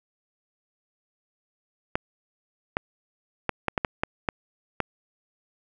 clicks, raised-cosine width 0.5 ms, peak -8 dBFS, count 9, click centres 1.955 / 2.769 / 3.493 / 3.683 / 3.778 / 3.848 / 4.035 / 4.288 / 4.803 s, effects none

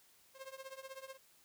sawtooth tone with tremolo, 533 Hz, C5, 32 cents sharp, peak -40 dBFS, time 0.34-1.18 s, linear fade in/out 50 ms, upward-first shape triangle, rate 16 Hz, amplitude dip 95%, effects white hiss -67 dBFS RMS until 1.44 s

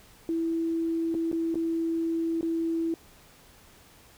sine tone with dropouts, 329.6 Hz, E4, in tune, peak -25 dBFS, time 0.29-2.94 s, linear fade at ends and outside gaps 1 ms, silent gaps 1.143-1.149 / 1.316-1.328 / 1.544-1.555 / 2.41-2.429 s, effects pink hiss -55 dBFS RMS until 4.17 s

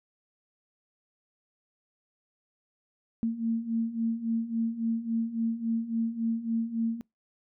sine beating tone pair, 225.7 / 229.3 Hz, A3 / A#3, +44 / -28 cents, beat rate 3.6 Hz, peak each -32 / -28 dBFS, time 3.23-7.01 s, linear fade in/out 0 ms, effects noise-tail reverb RT60 0.2 s tail -26 dB re dry

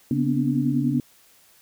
sine tone cluster, 139.1 / 241.5 / 252 / 290 Hz, C#3 / B3 / B3 / D4, +6 / -39 / +35 / -22 cents, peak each -25 dBFS, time 0.11-1 s, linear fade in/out 2 ms, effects white hiss -56 dBFS RMS until 1.61 s

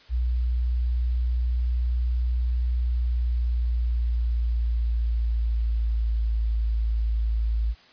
sine tone with pitch glide, 60.5 to 55.48 Hz, B1 to A1, -35 to +15 cents, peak -21 dBFS, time 0.09-7.75 s, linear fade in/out 50 ms, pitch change -150 cents, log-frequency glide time 2.79-6.38 s, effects white hiss -53 dBFS RMS until 7.92 s + resampled to 11025 Hz

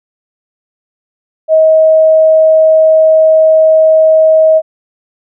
sine tone, 634 Hz, D#5, 32 cents sharp, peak -3 dBFS, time 1.48-4.62 s, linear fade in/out 50 ms, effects none

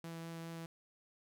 sawtooth tone with vibrato, 165.6 Hz, E3, 8 cents sharp, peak -40 dBFS, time 0.04-0.66 s, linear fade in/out 2 ms, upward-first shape triangle, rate 4.9 Hz, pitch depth 9 cents each way, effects none

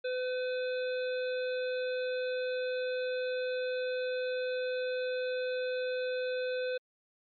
harmonic tone, 506 Hz, B4, 42 cents sharp, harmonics 1 / 3 / 5 / 7 / 8, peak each -31 / -41 / -45 / -48 / -49 dBFS, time 0.04-6.78 s, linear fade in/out 10 ms, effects MP3 48 kbps

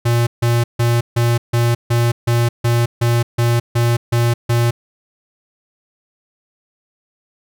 square tone bursts, 118.4 Hz, A#2, 27 cents sharp, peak -13 dBFS, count 13, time 0.05-4.71 s, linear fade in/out 10 ms, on 220 ms, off 150 ms, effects none

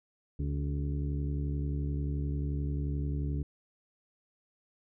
harmonic tone with a mistuned harmonic, 71.4 Hz, D2, 48 cents flat, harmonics 1 / 2 / 3 / 4 / 5 / 6, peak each -32 / -34 / -47 / -40 / -49 / -50 dBFS, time 0.39-3.43 s, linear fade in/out 5 ms, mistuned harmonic 5, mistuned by +52 cents, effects none

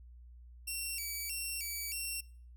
5% pulse tone with vibrato, 2500 Hz, D#7, 8 cents sharp, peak -28 dBFS, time 0.67-2.21 s, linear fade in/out 10 ms, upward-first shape square, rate 1.6 Hz, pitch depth 150 cents each way, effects noise-tail reverb RT60 0.5 s tail -22 dB re dry + added 60 Hz sine -51 dBFS peak until 2.56 s

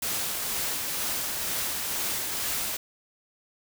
white noise with tremolo, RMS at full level -29 dBFS, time 0.02-2.77 s, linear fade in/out 5 ms, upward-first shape sine, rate 2.1 Hz, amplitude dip 25%, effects none

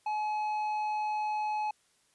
square tone with low-pass filter, 850 Hz, G#5, 40 cents sharp, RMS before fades -32 dBFS, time 0.06-1.71 s, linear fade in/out 5 ms, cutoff 2200 Hz, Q 0.67, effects white hiss -69 dBFS RMS until 2.14 s + resampled to 24000 Hz

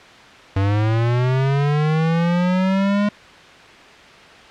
square linear sweep, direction up, 95.8 to 207.7 Hz, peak -16 dBFS, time 0.56-3.09 s, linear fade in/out 5 ms, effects white hiss -42 dBFS RMS until 4.5 s + low-pass 3000 Hz 12 dB/octave

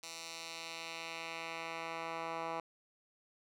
10% pulse tone with band-pass filter sweep, 164.81 Hz, E3, in tune, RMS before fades -43 dBFS, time 0.03-2.6 s, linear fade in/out 2 ms, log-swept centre 5700 to 1100 Hz, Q 1.1, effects none

